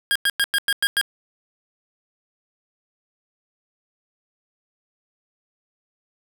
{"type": "tone bursts", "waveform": "25% pulse", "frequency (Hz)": 1623, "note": "G#6", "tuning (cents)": -40, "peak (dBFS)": -13, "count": 7, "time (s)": [0.11, 1.013], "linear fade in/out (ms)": 0, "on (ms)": 45, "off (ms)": 98, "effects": []}